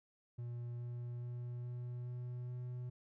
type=tone with pitch steps; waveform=triangle; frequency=120 / 120.76 / 121.53 / 122.31 / 123.09 / 123.87 Hz; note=B2 / B2 / B2 / B2 / B2 / B2; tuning=-49 / -38 / -27 / -16 / -5 / +6 cents; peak=-39 dBFS; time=0.38-2.9 s; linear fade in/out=10 ms; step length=420 ms; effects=none